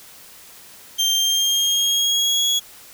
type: tone with pitch glide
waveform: 30% pulse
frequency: 3164 to 3342 Hz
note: G7 to G#7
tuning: +15 to +10 cents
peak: -14 dBFS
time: 0.98-2.6 s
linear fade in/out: 20 ms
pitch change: +95 cents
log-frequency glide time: 1.14-2.47 s
effects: white hiss -44 dBFS RMS until 2.93 s